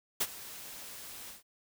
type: noise with ADSR envelope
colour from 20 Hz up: white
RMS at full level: -28 dBFS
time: 0.2-1.43 s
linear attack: 12 ms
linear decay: 48 ms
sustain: -18 dB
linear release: 140 ms
effects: none